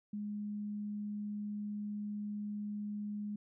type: tone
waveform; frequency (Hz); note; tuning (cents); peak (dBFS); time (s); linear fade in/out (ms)
sine; 207.7; G#3; 0; -37; 0.13-3.36; 5
effects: none